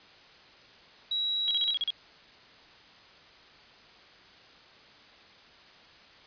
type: tone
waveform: sine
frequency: 3876 Hz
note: B7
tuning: 33 cents flat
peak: -27 dBFS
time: 1.11-1.74 s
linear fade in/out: 5 ms
type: tone bursts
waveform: sine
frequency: 3300 Hz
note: G#7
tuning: 12 cents flat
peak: -26 dBFS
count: 7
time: 1.48-1.904 s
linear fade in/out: 0 ms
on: 28 ms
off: 38 ms
effects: white hiss -54 dBFS RMS until 6.26 s + resampled to 11025 Hz